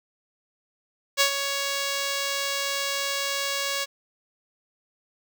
5% pulse tone with ADSR envelope, 557 Hz, C#5, 8 cents sharp, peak -5 dBFS, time 1.17-3.86 s, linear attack 37 ms, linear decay 93 ms, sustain -9 dB, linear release 29 ms, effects none

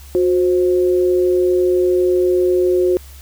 sine tone pair together, 362.8 / 525 Hz, F#4 / C5, -34 / +6 cents, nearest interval tritone, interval 640 cents, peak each -12 / -21 dBFS, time 0.15-2.97 s, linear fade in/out 0 ms, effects added 69 Hz sine -36 dBFS peak until 3.21 s + white hiss -44 dBFS RMS until 3.21 s

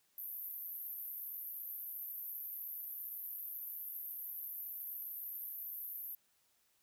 white band-pass noise, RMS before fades -45 dBFS, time 0.18-6.15 s, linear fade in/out 2 ms, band 12000 to 14000 Hz, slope 96 dB/octave, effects white hiss -75 dBFS RMS until 6.82 s

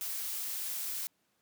blue noise, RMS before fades -37 dBFS, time 0.01-1.07 s, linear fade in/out 0 ms, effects pink hiss -75 dBFS RMS until 1.41 s + high-pass 150 Hz 12 dB/octave

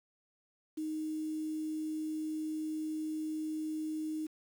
sine tone with quantisation, 311.1 Hz, D#4, in tune, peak -34 dBFS, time 0.77-4.27 s, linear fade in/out 10 ms, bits 9, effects none

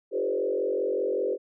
sine tone with frequency modulation, 449.9 Hz, A4, 39 cents sharp, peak -24 dBFS, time 0.11-1.38 s, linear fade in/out 50 ms, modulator 45.2 Hz, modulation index 2, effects none

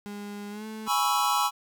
35% pulse tone with pitch glide, 204.7 to 218.1 Hz, G#3 to A3, -25 to -15 cents, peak -34 dBFS, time 0.06-0.88 s, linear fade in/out 0 ms, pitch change +110 cents, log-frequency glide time 0.5-0.66 s
square chord, C# minor seventh, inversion second, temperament equal with one note detuned, 830.6 / 984.9 / 1108.7 / 1318.5 Hz, G#5 / B5 / C#6 / E6, 0 / -5 / 0 / 0 cents, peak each -29 dBFS, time 0.86-1.51 s, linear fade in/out 50 ms
effects none

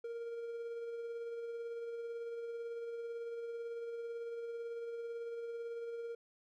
triangle tone with tremolo, 466.2 Hz, A#4, in tune, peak -37 dBFS, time 0.04-6.15 s, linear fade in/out 5 ms, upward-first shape sine, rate 18 Hz, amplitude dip 30%, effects none

